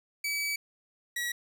sawtooth tone pair in turn, 2289 / 1922.3 Hz, D7 / B6, -45 / -47 cents, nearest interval minor third, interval 302 cents, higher first, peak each -26 / -27 dBFS, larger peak first, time 0.24-0.56 / 1.16-1.32 s, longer first, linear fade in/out 5 ms, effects none

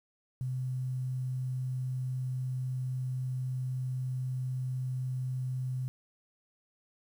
sine tone with quantisation, 128.3 Hz, C3, 34 cents flat, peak -31 dBFS, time 0.41-5.88 s, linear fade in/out 0 ms, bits 10, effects none

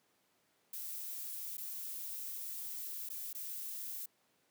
violet noise with dropouts, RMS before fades -43 dBFS, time 0.73-4.06 s, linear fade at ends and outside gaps 5 ms, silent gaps 1.57-1.579 / 3.09-3.1 / 3.33-3.348 s, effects pink hiss -74 dBFS RMS until 4.5 s + high-pass 200 Hz 12 dB/octave

